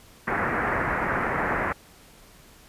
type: low-pass noise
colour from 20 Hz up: white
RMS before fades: -26 dBFS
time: 0.27-1.73 s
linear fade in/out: 10 ms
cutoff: 2000 Hz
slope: 48 dB/octave
effects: pink hiss -52 dBFS RMS until 2.68 s + resampled to 32000 Hz